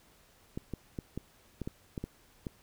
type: clicks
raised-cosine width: 3 ms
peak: -23 dBFS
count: 9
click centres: 0.575 / 0.737 / 0.988 / 1.176 / 1.617 / 1.675 / 1.978 / 2.04 / 2.468 s
effects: pink hiss -63 dBFS RMS until 2.62 s